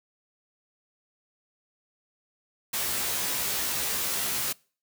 white noise with comb filter, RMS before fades -29 dBFS, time 2.73-4.53 s, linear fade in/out 10 ms, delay 15 ms, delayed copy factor +0.95, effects noise-tail reverb RT60 0.4 s tail -25 dB re dry

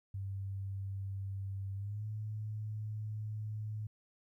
sine tone with pitch glide, 97.7 to 107.16 Hz, G2 to A2, -5 to -45 cents, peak -37 dBFS, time 0.14-3.87 s, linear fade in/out 5 ms, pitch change +160 cents, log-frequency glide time 1.74-2.05 s, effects 13-bit

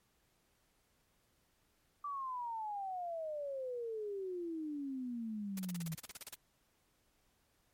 sine exponential sweep, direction down, 1174.7 to 157.9 Hz, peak -38 dBFS, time 2.04-5.95 s, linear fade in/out 5 ms
white noise bursts, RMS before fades -46 dBFS, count 14, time 5.57-6.345 s, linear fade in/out 2 ms, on 21 ms, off 37 ms
effects pink hiss -75 dBFS RMS until 7.73 s + MP3 64 kbps

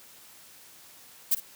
violet noise with echo, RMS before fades -22 dBFS, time 1.31-1.35 s, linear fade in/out 10 ms, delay 53 ms, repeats 1, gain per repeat -14 dB, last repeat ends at 1.403 s, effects white hiss -52 dBFS RMS until 1.55 s + high-pass 80 Hz 12 dB/octave

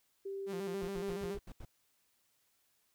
sine tone with pitch glide, 392 to 401.2 Hz, G4 to G4, 0 to +40 cents, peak -38 dBFS, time 0.25-1.38 s, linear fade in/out 10 ms, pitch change +40 cents, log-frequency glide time 0.76-1.2 s
sawtooth tone with vibrato, 186.6 Hz, F#3, 15 cents sharp, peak -37 dBFS, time 0.46-1.38 s, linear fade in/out 50 ms, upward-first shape square, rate 7.1 Hz, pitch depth 100 cents each way
brown noise bursts, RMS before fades -47 dBFS, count 7, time 0.82-1.652 s, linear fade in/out 5 ms, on 52 ms, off 78 ms
effects white hiss -75 dBFS RMS until 2.94 s

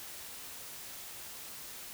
silence, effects white hiss -46 dBFS RMS until 1.93 s

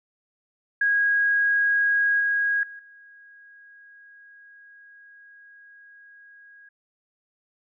sine tone with level steps, 1644 Hz, G#6, 18 cents flat, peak -18 / -20 / -38 / -47 dBFS, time 0.81-6.69 s, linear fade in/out 5 ms, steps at 2.2 / 2.63 / 2.79 s, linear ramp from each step 2 ms, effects none

